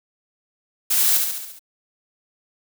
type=noise with echo; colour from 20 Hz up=blue; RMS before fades=-19 dBFS; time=0.9-1.18 s; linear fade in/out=10 ms; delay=69 ms; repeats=6; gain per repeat=-4 dB; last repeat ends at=1.594 s; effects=none